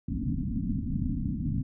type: low-pass noise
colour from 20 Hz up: white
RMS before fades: -30 dBFS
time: 0.08-1.63 s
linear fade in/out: 5 ms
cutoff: 280 Hz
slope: 96 dB/octave
effects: none